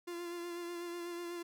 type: tone with vibrato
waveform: 45% pulse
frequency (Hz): 346.2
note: F4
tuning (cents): -15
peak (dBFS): -40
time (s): 0.07-1.43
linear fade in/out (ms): 10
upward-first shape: sine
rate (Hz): 8.1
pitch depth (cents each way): 23
effects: none